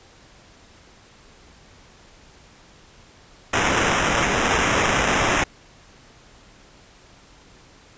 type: noise with sample-and-hold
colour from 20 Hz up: blue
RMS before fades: -20 dBFS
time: 3.53-5.44 s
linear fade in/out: 5 ms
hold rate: 4410 Hz
effects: pink hiss -50 dBFS RMS until 7.97 s + resampled to 16000 Hz